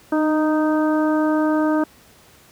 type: harmonic tone with a mistuned harmonic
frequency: 310.1 Hz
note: D#4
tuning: 6 cents flat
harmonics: 1 / 2 / 3 / 4 / 5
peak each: -17 / -23 / -27 / -29 / -31 dBFS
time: 0.12-1.84 s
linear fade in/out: 5 ms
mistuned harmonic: 1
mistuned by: -19 cents
effects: pink hiss -50 dBFS RMS until 2.51 s + high-pass 60 Hz 12 dB/octave